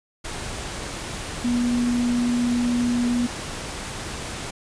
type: tone in noise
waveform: sine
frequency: 241.9 Hz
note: B3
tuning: 36 cents flat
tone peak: -19 dBFS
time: 1.44-3.27 s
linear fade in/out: 10 ms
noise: pink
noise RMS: -32 dBFS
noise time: 0.24-4.51 s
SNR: +10 dB
effects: resampled to 22050 Hz